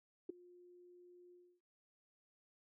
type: tone with ADSR envelope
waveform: sine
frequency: 355.1 Hz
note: F4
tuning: 29 cents sharp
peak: -36 dBFS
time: 0.29-1.61 s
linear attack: 6 ms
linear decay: 9 ms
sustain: -23 dB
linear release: 290 ms
effects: none